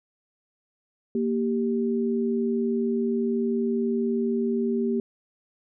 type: tone pair together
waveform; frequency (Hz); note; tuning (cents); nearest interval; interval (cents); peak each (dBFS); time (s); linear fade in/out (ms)
sine; 233.1 / 392.4; A#3 / G4; 0 / +2; major sixth; 902; -24 / -26; 1.15-5; 2
effects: none